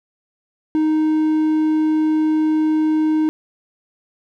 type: tone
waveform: triangle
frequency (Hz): 311.1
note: D#4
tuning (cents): 0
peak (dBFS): -12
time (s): 0.75-3.29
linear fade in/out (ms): 0
effects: none